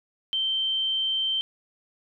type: tone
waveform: sine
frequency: 3120 Hz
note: G7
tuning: 9 cents flat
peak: -23 dBFS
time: 0.33-1.41 s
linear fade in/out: 0 ms
effects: none